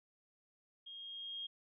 sine tone with level ramp, 3245 Hz, G#7, 41 cents flat, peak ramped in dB -48 to -40 dBFS, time 0.86-1.47 s, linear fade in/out 10 ms, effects none

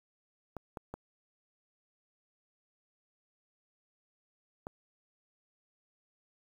clicks, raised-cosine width 1 ms, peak -26 dBFS, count 4, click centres 0.567 / 0.772 / 0.94 / 4.669 s, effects 9-bit

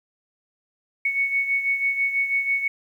sine beating tone pair, 2217 / 2223.1 Hz, C#7 / C#7, 0 / +4 cents, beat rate 6.1 Hz, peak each -21 / -28 dBFS, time 1.05-2.68 s, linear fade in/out 5 ms, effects 9-bit

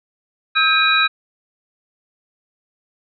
sine tone cluster, 1289 / 1594 / 2461 / 3892 Hz, E6 / G6 / D#7 / B7, -39 / +28 / -20 / -26 cents, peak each -18 dBFS, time 0.55-1.08 s, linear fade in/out 20 ms, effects none

